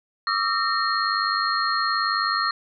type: tone cluster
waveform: sine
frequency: 1146 / 1245 / 1345 / 1838 / 4249 Hz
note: D6 / D#6 / E6 / A#6 / C8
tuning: -43 / +1 / +34 / -25 / +26 cents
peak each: -27 dBFS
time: 0.27-2.51 s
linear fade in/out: 2 ms
effects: none